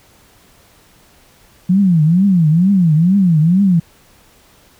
sine tone with vibrato, 174.61 Hz, F3, in tune, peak -8 dBFS, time 1.69-3.8 s, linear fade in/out 10 ms, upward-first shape triangle, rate 2.2 Hz, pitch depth 280 cents each way, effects pink hiss -49 dBFS RMS until 4.79 s

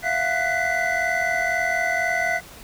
triangle tone cluster, 669 / 713 / 1491 / 1971 / 2053 Hz, E5 / F5 / F#6 / B6 / C7, +25 / +36 / +13 / -4 / -33 cents, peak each -25 dBFS, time 0.02-2.41 s, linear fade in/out 50 ms, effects pink hiss -43 dBFS RMS until 2.63 s

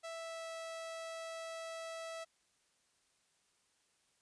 sawtooth tone with pitch glide, 659.3 to 655.1 Hz, E5 to E5, 0 to -11 cents, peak -39 dBFS, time 0.03-2.25 s, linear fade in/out 20 ms, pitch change -11 cents, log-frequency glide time 0.13-0.49 s, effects white hiss -75 dBFS RMS until 4.21 s + resampled to 22050 Hz

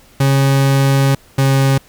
40% pulse tone pair in turn, 136.8 / 135.62 Hz, C#3 / C#3, -23 / -38 cents, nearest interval unison, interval 15 cents, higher first, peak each -9 dBFS, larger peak neither, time 0.2-1.15 / 1.38-1.78 s, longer first, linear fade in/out 5 ms, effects pink hiss -47 dBFS RMS until 1.88 s

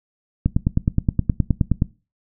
click train, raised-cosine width 5 ms, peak -4 dBFS, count 14, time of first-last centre 0.46-1.821 s, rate 9.55 Hz, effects noise-tail reverb RT60 0.3 s tail -20 dB re dry

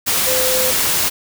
sine tone in noise, 513 Hz, C5, 34 cents flat, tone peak -19 dBFS, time 0.26-0.72 s, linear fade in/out 20 ms, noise white, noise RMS -17 dBFS, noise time 0.06-1.1 s, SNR -5 dB, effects none

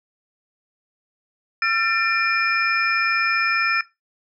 sine tone cluster, 1357 / 1789 / 2392 / 5170 Hz, E6 / A6 / D7 / E8, +50 / +28 / +31 / -34 cents, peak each -22 / -23 / -22 / -28 dBFS, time 1.62-3.81 s, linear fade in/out 2 ms, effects noise-tail reverb RT60 0.2 s tail -18 dB re dry

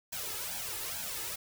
white noise with flanger, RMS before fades -38 dBFS, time 0.12-1.36 s, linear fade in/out 10 ms, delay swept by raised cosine 1.2 to 2.4 ms, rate 2.3 Hz, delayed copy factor +0.85, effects none

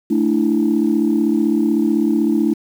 sine chord, A suspended fourth, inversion none, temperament equal, 220 / 293.7 / 329.6 Hz, A3 / D4 / E4, 0 / 0 / 0 cents, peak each -17 dBFS, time 0.1-2.54 s, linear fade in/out 10 ms, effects tanh soft clip ceiling -6 dBFS + 7-bit

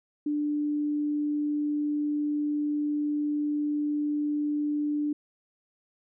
sine tone, 295.7 Hz, D4, 12 cents sharp, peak -25 dBFS, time 0.26-5.13 s, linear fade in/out 5 ms, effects none

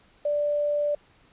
sine tone with quantisation, 587.3 Hz, D5, in tune, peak -22 dBFS, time 0.25-0.95 s, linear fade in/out 5 ms, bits 8, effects pink hiss -59 dBFS RMS until 1.32 s + resampled to 8000 Hz

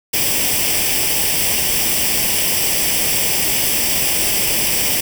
white noise with comb filter, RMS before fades -17 dBFS, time 0.13-5.01 s, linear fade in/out 10 ms, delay 0.37 ms, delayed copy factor +0.7, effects none

